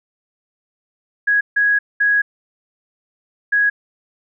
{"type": "tone bursts at uneven times", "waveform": "sine", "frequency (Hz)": 1661.2, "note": "G#6", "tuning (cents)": 0, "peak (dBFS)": -12, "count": 4, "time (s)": [[1.27, 1.41], [1.56, 1.79], [2, 2.22], [3.52, 3.7]], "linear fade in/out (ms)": 10, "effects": []}